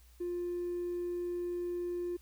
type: tone with hard clipping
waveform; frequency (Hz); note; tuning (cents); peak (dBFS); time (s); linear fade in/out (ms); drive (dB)
sine; 351.5; F4; +11; -34; 0.2-2.17; 10; 1
effects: added 60 Hz sine -57 dBFS peak until 2.21 s + white hiss -66 dBFS RMS until 2.21 s